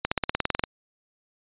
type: accelerating click train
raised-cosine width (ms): 0.3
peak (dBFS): -7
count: 12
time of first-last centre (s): 0.05-0.638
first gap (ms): 65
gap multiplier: 0.96
effects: resampled to 8000 Hz